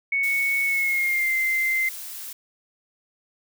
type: tone with pitch glide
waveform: sine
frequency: 2217 to 2081 Hz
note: C#7 to C7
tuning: 0 to -10 cents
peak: -20 dBFS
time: 0.12-1.89 s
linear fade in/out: 5 ms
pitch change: -110 cents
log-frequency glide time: 0.64-1.34 s
type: noise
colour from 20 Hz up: blue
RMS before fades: -36 dBFS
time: 0.23-2.33 s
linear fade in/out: 5 ms
effects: none